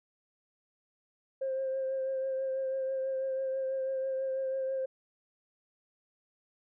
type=tone with vibrato; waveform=sine; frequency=530 Hz; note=C5; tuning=22 cents sharp; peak=-29 dBFS; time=1.41-4.86 s; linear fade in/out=10 ms; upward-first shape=triangle; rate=6.1 Hz; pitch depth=23 cents each way; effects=tanh soft clip ceiling -26 dBFS